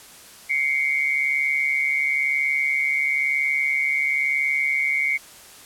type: tone pair together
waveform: sine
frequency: 2103 / 2244 Hz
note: C7 / C#7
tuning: +8 / +21 cents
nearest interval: minor second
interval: 113 cents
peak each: -22 dBFS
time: 0.49-5.18 s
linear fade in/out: 20 ms
effects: white hiss -45 dBFS RMS until 5.65 s + low-pass 12000 Hz 12 dB/octave